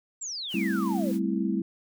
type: exponential sweep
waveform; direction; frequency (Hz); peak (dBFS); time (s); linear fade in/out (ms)
sine; down; 7700 to 480; -32; 0.21-1.12; 10
type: noise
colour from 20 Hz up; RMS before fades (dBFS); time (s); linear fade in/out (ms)
white; -47; 0.48-1.2; 50
type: chord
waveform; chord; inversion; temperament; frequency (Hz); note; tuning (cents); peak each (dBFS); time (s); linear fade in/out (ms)
sine; A minor seventh; third; equal; 196 / 220 / 261.6 / 329.6; G3 / A3 / C4 / E4; 0 / 0 / 0 / 0; -28 / -31 / -32 / -30; 0.54-1.62; 5
effects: none